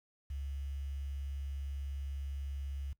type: tone with quantisation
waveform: sine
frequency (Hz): 69.3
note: C#2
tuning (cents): 0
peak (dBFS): -37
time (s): 0.3-2.93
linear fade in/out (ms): 5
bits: 10
effects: noise-tail reverb RT60 0.1 s tail -21 dB re dry